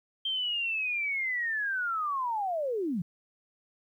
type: linear sweep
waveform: sine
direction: down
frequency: 3172 to 155.56 Hz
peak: -28 dBFS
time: 0.25-3.02 s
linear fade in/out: 5 ms
effects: 11-bit